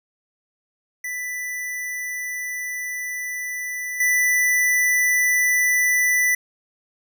square tone with level steps, 1984 Hz, B6, 7 cents sharp, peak -27 / -17 dBFS, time 1.04-6.35 s, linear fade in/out 5 ms, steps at 4 s, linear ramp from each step 5 ms, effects none

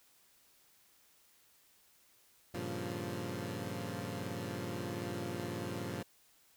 15% pulse chord, G half-diminished seventh, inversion none, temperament equal, 98 / 116.54 / 138.59 / 174.61 Hz, G2 / Bb2 / Db3 / F3, 0 / 0 / 0 / 0 cents, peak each -37 / -37 / -39 / -37 dBFS, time 2.54-6.03 s, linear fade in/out 5 ms, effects white hiss -67 dBFS RMS until 6.56 s

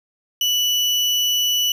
35% pulse tone, 2960 Hz, F#7, in tune, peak -15 dBFS, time 0.41-1.72 s, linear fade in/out 2 ms, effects none

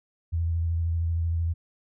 sine tone with vibrato, 83.4 Hz, E2, 21 cents sharp, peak -23 dBFS, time 0.32-1.54 s, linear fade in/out 20 ms, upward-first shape sine, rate 13 Hz, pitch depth 26 cents each way, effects none

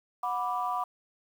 sine chord, B minor, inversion second, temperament equal with one note detuned, 731.1 / 987.8 / 1174.7 Hz, F#5 / B5 / D6, -21 / 0 / 0 cents, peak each -32 dBFS, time 0.23-0.84 s, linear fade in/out 5 ms, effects tanh soft clip ceiling -19 dBFS + 9-bit

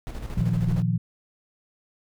brown noise with tremolo, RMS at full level -31 dBFS, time 0.07-0.82 s, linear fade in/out 0 ms, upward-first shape square, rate 13 Hz, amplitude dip 50%
sine chord, Bb suspended fourth, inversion none, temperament equal, 116.54 / 155.56 / 174.61 Hz, Bb2 / Eb3 / F3, 0 / 0 / 0 cents, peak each -24 / -27 / -25 dBFS, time 0.37-0.98 s, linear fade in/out 5 ms
effects none

